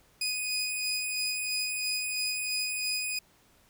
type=tone pair together; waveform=20% pulse; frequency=2489 / 4975 Hz; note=D#7 / D#8; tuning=0 / -1 cents; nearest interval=octave; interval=1199 cents; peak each=-26 / -29 dBFS; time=0.21-3.19 s; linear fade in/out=5 ms; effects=pink hiss -63 dBFS RMS until 3.69 s